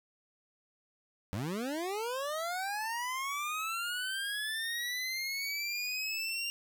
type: linear sweep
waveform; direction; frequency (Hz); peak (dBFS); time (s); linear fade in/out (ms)
25% pulse; up; 87 to 2794; -30; 1.33-6.5; 0
effects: none